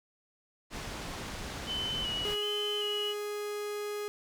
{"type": "low-pass noise", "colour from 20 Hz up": "pink", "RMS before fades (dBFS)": -40, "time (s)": [0.7, 2.37], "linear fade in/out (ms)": 50, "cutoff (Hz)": 6800, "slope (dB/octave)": 12}
{"type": "tone with vibrato", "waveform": "sine", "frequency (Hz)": 2983, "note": "F#7", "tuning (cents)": 13, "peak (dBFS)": -32, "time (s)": [1.66, 3.15], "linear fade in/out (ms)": 50, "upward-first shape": "square", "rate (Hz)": 1.3, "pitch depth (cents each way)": 33}
{"type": "tone", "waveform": "45% pulse", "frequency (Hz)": 415.3, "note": "G#4", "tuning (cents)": 0, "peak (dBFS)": -34, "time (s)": [2.25, 4.08], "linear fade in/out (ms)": 0}
{"effects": []}